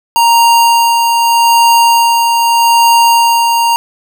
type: tone with tremolo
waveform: square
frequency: 932.3 Hz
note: A#5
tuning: in tune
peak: -5 dBFS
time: 0.16-3.76 s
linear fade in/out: 0 ms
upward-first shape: sine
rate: 0.81 Hz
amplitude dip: 35%
effects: none